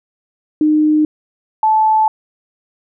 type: tone pair in turn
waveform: sine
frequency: 305.6 / 871.1 Hz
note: D#4 / A5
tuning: -31 / -18 cents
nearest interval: octave + tritone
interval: 1813 cents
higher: second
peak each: -9 dBFS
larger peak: neither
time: 0.61-1.05 / 1.63-2.08 s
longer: second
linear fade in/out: 2 ms
effects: none